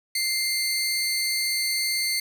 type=tone pair together; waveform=sawtooth; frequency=2093 / 4481 Hz; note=C7 / C#8; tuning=0 / +18 cents; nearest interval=octave + minor second; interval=1318 cents; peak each=-23 dBFS; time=0.15-2.2 s; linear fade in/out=5 ms; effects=none